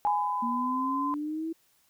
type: tone with exponential decay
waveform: sine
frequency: 830.6 Hz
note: G#5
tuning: in tune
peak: -22 dBFS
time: 0.05-1.07 s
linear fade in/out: 0 ms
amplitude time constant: 220 ms
type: tone with pitch glide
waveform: sine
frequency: 1005 to 1026.7 Hz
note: B5 to C6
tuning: +30 to -33 cents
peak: -28 dBFS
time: 0.07-1.14 s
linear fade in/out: 0 ms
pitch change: +37 cents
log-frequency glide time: 0.42-0.92 s
type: exponential sweep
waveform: sine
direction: up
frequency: 233.1 to 329.6 Hz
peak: -30 dBFS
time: 0.42-1.53 s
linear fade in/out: 10 ms
effects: white hiss -67 dBFS RMS until 1.89 s